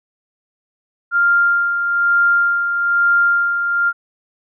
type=tone with tremolo; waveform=sine; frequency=1396.9 Hz; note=F6; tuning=in tune; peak=-10 dBFS; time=1.11-3.93 s; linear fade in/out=50 ms; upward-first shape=sine; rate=1.1 Hz; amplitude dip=50%; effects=none